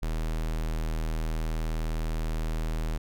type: tone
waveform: square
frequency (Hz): 39.78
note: D#1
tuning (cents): +39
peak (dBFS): -28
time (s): 0.02-2.98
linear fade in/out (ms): 10
effects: none